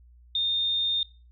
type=tone; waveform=sine; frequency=3645 Hz; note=A#7; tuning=40 cents flat; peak=-23 dBFS; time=0.35-1.03 s; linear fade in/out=2 ms; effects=noise-tail reverb RT60 0.3 s tail -17 dB re dry + added 60 Hz sine -51 dBFS peak until 1.31 s